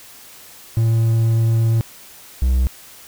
triangle tone pair in turn, 113.6 / 63.61 Hz, A#2 / C2, -44 / -48 cents, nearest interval minor seventh, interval 1004 cents, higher first, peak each -11 dBFS, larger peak neither, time 0.77-1.81 / 2.42-2.67 s, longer first, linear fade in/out 0 ms, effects white hiss -42 dBFS RMS until 3.07 s

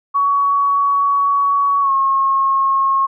sine tone with pitch glide, 1124 to 1084.5 Hz, C#6 to C#6, +24 to -38 cents, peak -12 dBFS, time 0.14-3.07 s, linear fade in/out 20 ms, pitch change -62 cents, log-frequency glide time 1.81-1.92 s, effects none

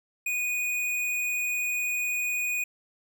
square tone, 2472 Hz, D#7, 12 cents flat, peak -27 dBFS, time 0.26-2.64 s, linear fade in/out 5 ms, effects none

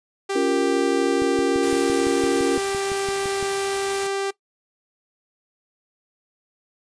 sawtooth tone, 393.2 Hz, G4, 5 cents sharp, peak -19 dBFS, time 0.29-4.31 s, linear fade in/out 10 ms
sine chord, Bb minor, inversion first, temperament equal, 277.2 / 349.2 / 466.2 Hz, Db4 / F4 / Bb4, 0 / 0 / 0 cents, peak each -23 dBFS, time 0.35-2.58 s, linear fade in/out 10 ms
click train, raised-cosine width 3 ms, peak -21 dBFS, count 14, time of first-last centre 1.22-3.427 s, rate 5.89 Hz
white noise, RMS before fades -32 dBFS, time 1.63-4.07 s, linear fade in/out 0 ms
effects noise-tail reverb RT60 0.1 s tail -19 dB re dry + resampled to 22050 Hz

